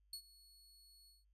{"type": "tone with ADSR envelope", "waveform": "sawtooth", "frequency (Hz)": 4374, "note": "C#8", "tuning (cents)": -24, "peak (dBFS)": -40, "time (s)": [0.13, 1.25], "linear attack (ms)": 3, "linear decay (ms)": 79, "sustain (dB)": -20, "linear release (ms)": 170, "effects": ["added 50 Hz sine -70 dBFS peak until 1.33 s", "resampled to 32000 Hz"]}